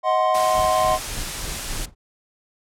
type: chord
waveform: triangle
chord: C diminished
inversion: first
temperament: equal with one note detuned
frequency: 629.1 / 740 / 1046.5 Hz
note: Eb5 / Gb5 / C6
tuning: +19 / 0 / 0 cents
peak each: -19 dBFS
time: 0.03-0.99 s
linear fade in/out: 50 ms
type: noise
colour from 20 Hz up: white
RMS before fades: -29 dBFS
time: 0.34-1.86 s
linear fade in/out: 10 ms
type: noise with tremolo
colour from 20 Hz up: brown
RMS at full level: -28 dBFS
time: 0.52-1.95 s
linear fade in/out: 50 ms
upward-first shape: triangle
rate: 3.4 Hz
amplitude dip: 90%
effects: low-pass 10000 Hz 12 dB/octave